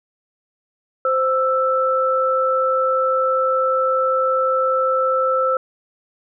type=tone pair together; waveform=sine; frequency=521.2 / 1324 Hz; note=C5 / E6; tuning=-7 / +7 cents; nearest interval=octave + major third; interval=1614 cents; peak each=-18 dBFS; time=1.05-5.57 s; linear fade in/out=2 ms; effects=none